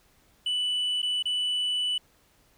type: tone with dropouts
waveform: sine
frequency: 2974 Hz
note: F#7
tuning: 8 cents sharp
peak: -22 dBFS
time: 0.46-1.98 s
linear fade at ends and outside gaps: 5 ms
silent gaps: 1.019-1.028 / 1.226-1.255 s
effects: tanh soft clip ceiling -24 dBFS + pink hiss -63 dBFS RMS until 2.57 s